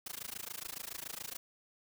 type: noise with amplitude modulation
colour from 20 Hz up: white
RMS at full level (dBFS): -40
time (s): 0.06-1.37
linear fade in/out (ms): 5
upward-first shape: sine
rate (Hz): 27.1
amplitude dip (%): 100
effects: none